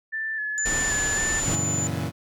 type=tone with vibrato; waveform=sine; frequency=1740 Hz; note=A6; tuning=20 cents flat; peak=-26 dBFS; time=0.12-1.41 s; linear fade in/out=20 ms; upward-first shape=square; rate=1.9 Hz; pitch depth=29 cents each way
type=tone; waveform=sine; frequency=7040 Hz; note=A8; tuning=in tune; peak=-25 dBFS; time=0.58-1.87 s; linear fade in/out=0 ms
type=low-pass noise; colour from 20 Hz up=pink; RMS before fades=-30 dBFS; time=0.65-1.56 s; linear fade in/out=10 ms; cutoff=9800 Hz; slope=24 dB/octave
type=chord; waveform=30% pulse; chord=F# dominant seventh; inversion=none; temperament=equal with one note detuned; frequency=92.5 / 118.37 / 138.59 / 164.81 Hz; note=F#2 / A#2 / C#3 / E3; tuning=0 / +27 / 0 / 0 cents; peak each=-29 dBFS; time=1.44-2.12 s; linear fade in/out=50 ms
effects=none